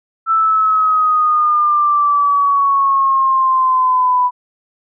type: exponential sweep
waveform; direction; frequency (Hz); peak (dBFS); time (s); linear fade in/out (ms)
sine; down; 1329 to 987.8; -10; 0.26-4.31; 50
effects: none